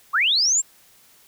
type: linear sweep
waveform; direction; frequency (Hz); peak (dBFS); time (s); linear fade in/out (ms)
sine; up; 1046.5 to 7620; -16; 0.13-0.62; 20
effects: white hiss -54 dBFS RMS until 1.27 s